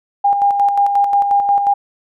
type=tone with tremolo; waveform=sine; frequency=806 Hz; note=G5; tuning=48 cents sharp; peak=-9 dBFS; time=0.24-1.74 s; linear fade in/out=10 ms; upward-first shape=square; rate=5.6 Hz; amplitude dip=45%; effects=none